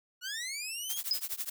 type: linear sweep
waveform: 15% pulse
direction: up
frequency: 1419 to 3406 Hz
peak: -29 dBFS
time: 0.21-1.02 s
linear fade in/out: 50 ms
type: noise with tremolo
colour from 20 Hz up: blue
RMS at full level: -33 dBFS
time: 0.89-1.5 s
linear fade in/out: 10 ms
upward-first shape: triangle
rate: 12 Hz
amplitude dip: 100%
type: tone with exponential decay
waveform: sine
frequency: 5050 Hz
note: D#8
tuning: 25 cents sharp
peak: -22 dBFS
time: 1.11-1.23 s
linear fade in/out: 2 ms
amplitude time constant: 26 ms
effects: none